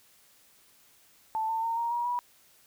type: tone with pitch steps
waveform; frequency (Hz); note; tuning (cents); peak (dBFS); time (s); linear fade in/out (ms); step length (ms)
sine; 881 / 898.5 / 916.3 / 934.5 / 953 / 971.9; A5 / A5 / A#5 / A#5 / A#5 / B5; +2 / +36 / -30 / +4 / +38 / -28; -27; 1.35-2.19; 0; 140
effects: white hiss -61 dBFS RMS until 2.66 s